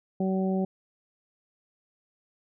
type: harmonic tone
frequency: 189.5 Hz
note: F#3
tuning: 42 cents sharp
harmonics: 1 / 2 / 3 / 4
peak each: -25 / -31 / -35 / -37 dBFS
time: 0.2-0.65 s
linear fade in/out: 5 ms
effects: none